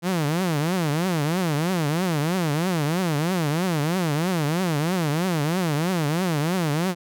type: tone with vibrato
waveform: sawtooth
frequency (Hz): 164.81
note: E3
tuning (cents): 0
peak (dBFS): -17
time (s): 0.02-6.95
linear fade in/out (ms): 50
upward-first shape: triangle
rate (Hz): 3.1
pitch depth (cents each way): 280
effects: none